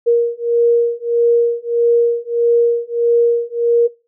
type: beating tone pair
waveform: sine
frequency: 470 / 471.6 Hz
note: A#4 / A#4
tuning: +14 / +20 cents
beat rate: 1.6 Hz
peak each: -14 dBFS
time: 0.06-3.88 s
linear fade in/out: 20 ms
effects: noise-tail reverb RT60 0.3 s tail -21 dB re dry